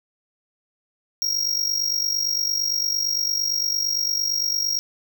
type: tone with amplitude modulation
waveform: square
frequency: 5600 Hz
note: F8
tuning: 4 cents sharp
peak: -18 dBFS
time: 1.22-4.79 s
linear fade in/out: 0 ms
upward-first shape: sine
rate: 48.8 Hz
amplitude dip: 75%
effects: none